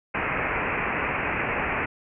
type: low-pass noise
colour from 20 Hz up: white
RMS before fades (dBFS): -27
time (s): 0.14-1.86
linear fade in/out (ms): 10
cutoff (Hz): 2600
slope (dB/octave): 96
effects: none